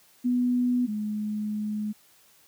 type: tone pair in turn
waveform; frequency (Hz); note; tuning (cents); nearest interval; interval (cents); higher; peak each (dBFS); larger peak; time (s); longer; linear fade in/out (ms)
sine; 246.9 / 211.3; B3 / G#3; 0 / +30; minor third; 270; first; -21 / -27; first; 0.24-0.87 / 0.87-1.93; second; 20
effects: white hiss -59 dBFS RMS until 2.47 s + high-pass 60 Hz 12 dB/octave